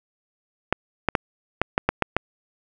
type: clicks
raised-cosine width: 0.5 ms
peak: -3 dBFS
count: 8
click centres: 0.726 / 1.087 / 1.152 / 1.616 / 1.779 / 1.89 / 2.023 / 2.166 s
effects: none